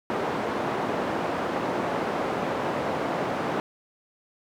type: band-pass noise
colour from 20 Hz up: white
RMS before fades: -28 dBFS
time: 0.1-3.6 s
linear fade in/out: 0 ms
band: 170 to 840 Hz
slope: 12 dB/octave
effects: none